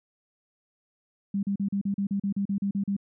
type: tone bursts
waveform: sine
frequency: 198.9 Hz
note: G3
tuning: 25 cents sharp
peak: -24 dBFS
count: 13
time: 1.34-2.966 s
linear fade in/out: 5 ms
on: 90 ms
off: 38 ms
effects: none